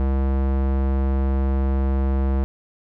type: tone with low-pass filter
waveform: square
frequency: 67 Hz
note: C2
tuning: 42 cents sharp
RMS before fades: -20 dBFS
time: 0-2.44 s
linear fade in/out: 0 ms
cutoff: 1100 Hz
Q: 0.59
effects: none